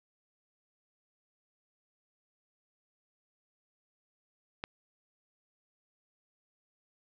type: click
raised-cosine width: 0.3 ms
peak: -19 dBFS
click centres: 4.639 s
effects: low-pass 5000 Hz 12 dB/octave